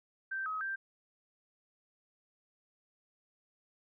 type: tone with pitch steps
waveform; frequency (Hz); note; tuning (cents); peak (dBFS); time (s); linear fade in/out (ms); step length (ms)
sine; 1562 / 1272 / 1576; G6 / D#6 / G6; -7 / +38 / +9; -34; 0.31-0.76; 10; 150
effects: none